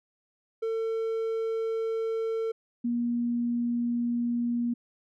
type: tone pair in turn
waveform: triangle / sine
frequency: 450 / 238.4 Hz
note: A4 / A#3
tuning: +39 / +39 cents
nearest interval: major seventh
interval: 1100 cents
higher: first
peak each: -25 dBFS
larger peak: neither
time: 0.62-2.52 / 2.84-4.74 s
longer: neither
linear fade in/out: 10 ms
effects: none